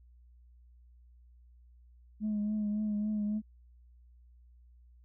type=tone with vibrato; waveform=sine; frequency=210.7 Hz; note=G#3; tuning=25 cents sharp; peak=-28 dBFS; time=2.2-3.42 s; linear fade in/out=50 ms; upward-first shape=triangle; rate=3.6 Hz; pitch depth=37 cents each way; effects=tanh soft clip ceiling -27 dBFS + added 60 Hz sine -56 dBFS peak until 5.04 s